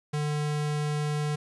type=tone; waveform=square; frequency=149.1 Hz; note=D3; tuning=27 cents sharp; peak=-27 dBFS; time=0.13-1.36 s; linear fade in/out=10 ms; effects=resampled to 24000 Hz + 10-bit